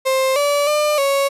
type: tone with pitch steps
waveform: 35% pulse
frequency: 527 / 577 / 599 / 554 Hz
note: C5 / D5 / D5 / C#5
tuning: +12 / -31 / +34 / -1 cents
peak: -13 dBFS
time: 0.05-1.29 s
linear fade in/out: 20 ms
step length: 310 ms
effects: resampled to 32000 Hz